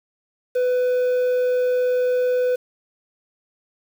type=tone with quantisation; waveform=triangle; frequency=499.6 Hz; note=B4; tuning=20 cents sharp; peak=-15 dBFS; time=0.55-2.56 s; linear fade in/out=10 ms; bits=7; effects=none